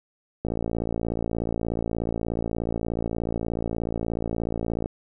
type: click train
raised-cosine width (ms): 2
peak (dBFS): -14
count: 251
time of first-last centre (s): 0.45-4.859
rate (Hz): 56.7
effects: none